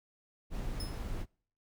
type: noise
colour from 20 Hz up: brown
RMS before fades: -37 dBFS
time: 0.5-1.26 s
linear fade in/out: 50 ms
type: tone with exponential decay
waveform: sawtooth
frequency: 5180 Hz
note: E8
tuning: 31 cents flat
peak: -36 dBFS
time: 0.8-1.04 s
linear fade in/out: 2 ms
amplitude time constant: 52 ms
effects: noise-tail reverb RT60 0.5 s tail -26 dB re dry